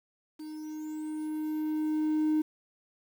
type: tone with level ramp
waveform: triangle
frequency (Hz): 308.6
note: D#4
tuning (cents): -14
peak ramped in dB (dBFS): -37 to -20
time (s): 0.39-2.42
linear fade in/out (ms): 10
effects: tanh soft clip ceiling -19 dBFS + 9-bit